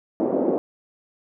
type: band-pass noise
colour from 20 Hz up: white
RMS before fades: -22 dBFS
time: 0.2-0.58 s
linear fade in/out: 0 ms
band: 230 to 530 Hz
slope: 24 dB/octave
effects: none